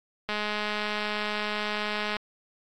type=click train; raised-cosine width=0.3 ms; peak=-14 dBFS; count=395; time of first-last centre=0.29-2.166 s; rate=210 Hz; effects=AAC 64 kbps